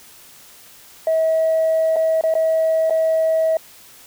sine tone with dropouts, 643 Hz, E5, 43 cents flat, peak -13 dBFS, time 1.07-3.57 s, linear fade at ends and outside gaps 2 ms, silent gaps 1.96-1.965 / 2.211-2.237 / 2.34-2.352 / 2.898-2.906 s, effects tanh soft clip ceiling -11 dBFS + white hiss -45 dBFS RMS until 4.06 s

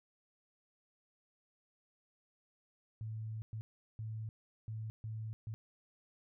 sine tone bursts at uneven times, 110 Hz, A2, in tune, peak -39 dBFS, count 6, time 3.01-3.42 / 3.53-3.61 / 3.99-4.29 / 4.68-4.9 / 5.04-5.33 / 5.47-5.54 s, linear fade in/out 0 ms, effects none

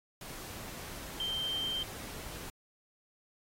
sine tone in noise, 3138 Hz, G7, 1 cent sharp, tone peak -32 dBFS, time 1.2-1.83 s, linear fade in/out 2 ms, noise pink, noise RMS -45 dBFS, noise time 0.21-2.5 s, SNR +10 dB, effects AAC 48 kbps

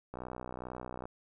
click train, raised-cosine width 1 ms, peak -27 dBFS, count 58, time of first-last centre 0.14-1.055 s, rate 62.3 Hz, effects none

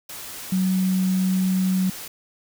sine tone in noise, 186.8 Hz, F#3, 17 cents sharp, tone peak -18 dBFS, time 0.52-1.9 s, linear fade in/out 5 ms, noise white, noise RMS -36 dBFS, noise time 0.09-2.08 s, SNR +15 dB, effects none

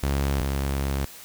sawtooth tone pair in turn, 69.3 / 68.7 Hz, C#2 / C#2, 0 / -15 cents, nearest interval unison, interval 15 cents, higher first, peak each -18 / -20 dBFS, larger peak first, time 0.03-0.41 / 0.41-1.05 s, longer second, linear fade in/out 0 ms, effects white hiss -44 dBFS RMS until 1.24 s

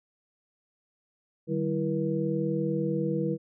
sine tone cluster, 151.4 / 191.6 / 330.6 / 480.5 Hz, D#3 / G3 / E4 / B4, -47 / -39 / +5 / -48 cents, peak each -31 dBFS, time 1.47-3.38 s, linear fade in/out 50 ms, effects none

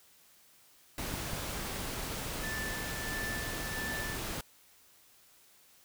pink noise, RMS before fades -38 dBFS, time 0.98-4.41 s, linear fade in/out 2 ms
clicks, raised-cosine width 5 ms, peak -25 dBFS, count 2, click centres 1.139 / 1.334 s
triangle tone with tremolo, 1760 Hz, A6, in tune, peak -35 dBFS, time 2.4-4.19 s, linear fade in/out 50 ms, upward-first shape sine, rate 1.5 Hz, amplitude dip 55%
effects white hiss -62 dBFS RMS until 5.84 s

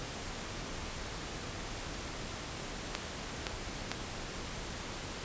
clicks, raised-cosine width 0.2 ms, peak -15 dBFS, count 3, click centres 2.951 / 3.468 / 3.916 s, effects pink hiss -41 dBFS RMS until 5.24 s + resampled to 16000 Hz

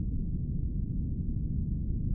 pink low-pass noise, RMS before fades -31 dBFS, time 0-2.14 s, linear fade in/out 2 ms, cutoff 220 Hz, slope 24 dB/octave, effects none

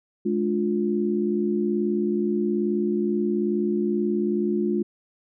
sine chord, D diminished, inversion second, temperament just, 211.4 / 293.7 / 352.4 Hz, Ab3 / D4 / F4, +31 / 0 / +16 cents, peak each -24 / -30 / -24 dBFS, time 0.25-4.83 s, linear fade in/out 10 ms, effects none

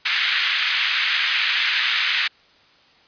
pink band-pass noise, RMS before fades -21 dBFS, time 0.05-2.28 s, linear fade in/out 10 ms, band 1700 to 3900 Hz, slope 24 dB/octave, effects white hiss -54 dBFS RMS until 3.07 s + resampled to 11025 Hz

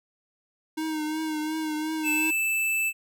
square tone with vibrato, 311.1 Hz, D#4, in tune, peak -28 dBFS, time 0.77-2.31 s, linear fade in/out 10 ms, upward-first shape triangle, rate 2.8 Hz, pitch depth 42 cents each way
square tone, 2637 Hz, E7, in tune, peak -24 dBFS, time 2.03-2.93 s, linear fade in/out 50 ms
effects none

